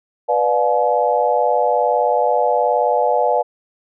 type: chord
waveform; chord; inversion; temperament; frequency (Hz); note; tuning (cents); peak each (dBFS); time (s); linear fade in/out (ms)
sine; B diminished seventh; none; just; 493.9 / 592.7 / 711.2 / 853.4; B4 / D5 / F5 / Ab5; 0 / +16 / +31 / +47; -19; 0.28-3.43; 20
effects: none